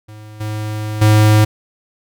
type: tone with level steps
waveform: square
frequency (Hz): 107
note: A2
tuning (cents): -48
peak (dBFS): -34 / -21 / -8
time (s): 0.08-1.45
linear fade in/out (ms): 10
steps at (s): 0.4 / 1.01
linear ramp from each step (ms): 10
effects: none